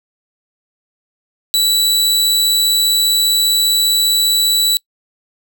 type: tone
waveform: sawtooth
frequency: 3945 Hz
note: B7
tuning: 3 cents flat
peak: -8 dBFS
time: 1.54-4.77 s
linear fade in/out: 0 ms
effects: noise-tail reverb RT60 0.1 s tail -25 dB re dry